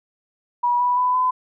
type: tone with pitch steps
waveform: sine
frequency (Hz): 969 / 983.1 / 997.4 / 1011.9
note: B5 / B5 / B5 / B5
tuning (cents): -33 / -8 / +17 / +42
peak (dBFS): -16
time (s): 0.63-1.31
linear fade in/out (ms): 10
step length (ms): 170
effects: none